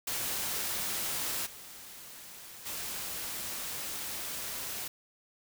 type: noise with level steps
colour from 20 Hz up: white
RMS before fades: -34 / -48 / -38 dBFS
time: 0.07-4.88 s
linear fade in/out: 5 ms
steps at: 1.45 / 2.65 s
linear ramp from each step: 20 ms
effects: none